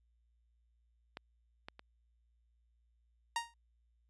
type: clicks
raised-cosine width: 0.3 ms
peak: -27 / -29 / -34 dBFS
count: 3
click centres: 1.171 / 1.685 / 1.794 s
type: tone with exponential decay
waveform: sawtooth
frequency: 933 Hz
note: A#5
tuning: 1 cent sharp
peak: -26 dBFS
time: 3.36-3.54 s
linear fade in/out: 2 ms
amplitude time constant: 37 ms
effects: added 58 Hz sine -70 dBFS peak until 4.09 s + resampled to 24000 Hz